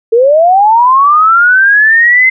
sine linear sweep, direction up, 440 to 2076 Hz, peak -3 dBFS, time 0.12-2.3 s, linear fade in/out 10 ms, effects none

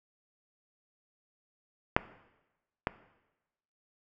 clicks, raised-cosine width 0.5 ms, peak -6 / -12 dBFS, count 2, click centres 1.965 / 2.871 s, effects noise-tail reverb RT60 1.0 s tail -17 dB re dry

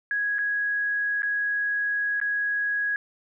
sine tone with dropouts, 1661.2 Hz, G#6, in tune, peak -23 dBFS, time 0.11-2.96 s, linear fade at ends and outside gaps 1 ms, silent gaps 0.384-0.389 / 1.221-1.231 / 2.201-2.214 s, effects none

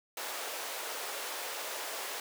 pink high-pass noise, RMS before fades -39 dBFS, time 0.17-2.2 s, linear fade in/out 2 ms, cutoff 450 Hz, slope 24 dB/octave, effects none

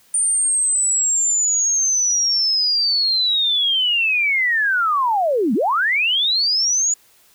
sine linear two-way sweep, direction down then up, 9090 to 194.5 to 6950 Hz, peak -15 dBFS, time 0.14-6.94 s, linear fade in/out 5 ms, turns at 5.54 s, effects white hiss -54 dBFS RMS until 7.34 s

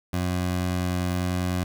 20% pulse tone, 90.1 Hz, F#2, 45 cents flat, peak -19 dBFS, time 0.13-1.64 s, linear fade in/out 5 ms, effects none

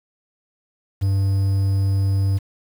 triangle tone with quantisation, 97.5 Hz, G2, 9 cents flat, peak -14 dBFS, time 1.01-2.39 s, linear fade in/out 20 ms, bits 7, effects none

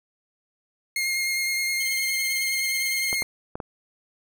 sawtooth tone with vibrato, 2135 Hz, C7, 34 cents sharp, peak -20 dBFS, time 0.96-3.23 s, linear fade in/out 2 ms, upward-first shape triangle, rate 9.7 Hz, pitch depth 23 cents each way
5% pulse tone with tremolo, 3133 Hz, G7, 2 cents flat, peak -23 dBFS, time 1.8-3.15 s, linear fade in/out 5 ms, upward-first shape sine, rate 18 Hz, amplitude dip 90%
clicks, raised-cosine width 1 ms, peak -18 dBFS, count 4, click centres 3.129 / 3.222 / 3.555 / 3.602 s
effects none

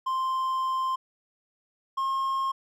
triangle tone pair in turn, 1046.5 / 1072.8 Hz, C6 / C6, 0 / +43 cents, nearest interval unison, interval 43 cents, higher second, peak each -23 dBFS, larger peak neither, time 0.06-0.96 / 1.97-2.52 s, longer first, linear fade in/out 10 ms, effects none

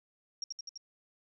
sine tone with echo, 5588 Hz, F8, in tune, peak -34 dBFS, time 0.42-0.44 s, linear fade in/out 2 ms, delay 84 ms, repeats 4, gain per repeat -2 dB, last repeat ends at 0.776 s, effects none

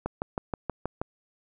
click train, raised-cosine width 1 ms, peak -15 dBFS, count 7, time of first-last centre 0.06-1.015 s, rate 6.28 Hz, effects none

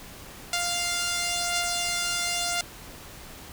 5% pulse beating tone pair, 698.5 / 699.46 Hz, F5 / F5, 0 / +2 cents, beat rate 0.96 Hz, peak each -15 / -22 dBFS, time 0.53-2.61 s, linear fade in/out 2 ms, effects pink hiss -44 dBFS RMS until 3.52 s

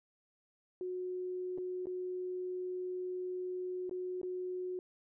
sine tone with dropouts, 365.2 Hz, F#4, 23 cents flat, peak -36 dBFS, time 0.81-4.79 s, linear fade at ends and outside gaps 1 ms, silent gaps 1.577-1.583 / 1.857-1.869 / 3.895-3.911 / 4.215-4.231 s, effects none

